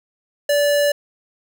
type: tone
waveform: square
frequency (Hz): 580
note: D5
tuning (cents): -22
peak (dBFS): -15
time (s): 0.49-0.92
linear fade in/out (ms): 5
effects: none